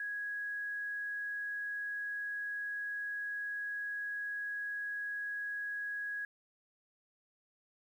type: tone with quantisation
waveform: sine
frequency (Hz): 1661.2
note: G#6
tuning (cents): 0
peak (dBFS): -36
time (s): 0-6.25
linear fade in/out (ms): 2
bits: 11
effects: none